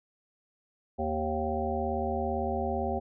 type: harmonic tone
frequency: 77.78 Hz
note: D#2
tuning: in tune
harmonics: 1 / 3 / 5 / 7 / 9 / 10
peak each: -35 / -35 / -35 / -35 / -35 / -35 dBFS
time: 0.98-3 s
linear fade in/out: 20 ms
effects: none